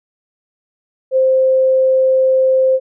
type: tone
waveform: sine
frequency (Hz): 523.3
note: C5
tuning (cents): 0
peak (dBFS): -9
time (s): 1.11-2.8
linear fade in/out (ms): 50
effects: none